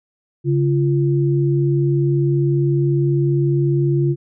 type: tone pair together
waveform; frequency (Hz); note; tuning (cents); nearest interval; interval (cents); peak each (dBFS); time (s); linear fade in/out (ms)
sine; 140 / 345.3; C#3 / F4; +18 / -20; octave + major third; 1562; -15 / -19; 0.44-4.16; 50
effects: none